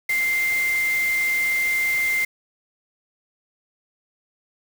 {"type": "tone in noise", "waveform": "sine", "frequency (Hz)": 2093, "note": "C7", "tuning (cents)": 0, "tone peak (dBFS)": -19, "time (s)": [0.09, 2.25], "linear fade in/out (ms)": 5, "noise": "white", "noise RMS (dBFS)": -33, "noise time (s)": [0.09, 2.25], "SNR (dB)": 11, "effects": []}